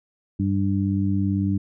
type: harmonic tone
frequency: 98 Hz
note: G2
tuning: in tune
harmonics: 1 / 2 / 3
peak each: -23 / -23 / -26 dBFS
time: 0.39-1.58 s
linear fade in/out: 10 ms
effects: none